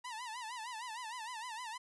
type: tone with vibrato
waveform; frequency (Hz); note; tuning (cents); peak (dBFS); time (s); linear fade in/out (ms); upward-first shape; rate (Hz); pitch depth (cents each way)
sawtooth; 937; A#5; +9; -38; 0.04-1.78; 10; sine; 6.5; 140
effects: resampled to 24000 Hz + 13-bit